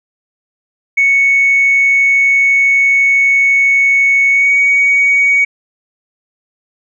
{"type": "tone with pitch glide", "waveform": "sine", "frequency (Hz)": [2217, 2245], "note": ["C#7", "C#7"], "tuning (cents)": [0, 21], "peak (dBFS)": -6, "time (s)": [0.97, 5.45], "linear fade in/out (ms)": 10, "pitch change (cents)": 21, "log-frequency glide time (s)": [4.31, 4.53], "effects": ["tanh soft clip ceiling -3 dBFS"]}